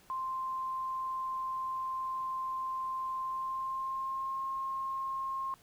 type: tone with pitch glide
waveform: sine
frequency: 1046.5 to 1069.7 Hz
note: C6 to C6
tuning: 0 to +38 cents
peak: -33 dBFS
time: 0.1-5.54 s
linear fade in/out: 0 ms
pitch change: +38 cents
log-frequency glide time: 3.21-4.41 s
effects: pink hiss -62 dBFS RMS until 5.62 s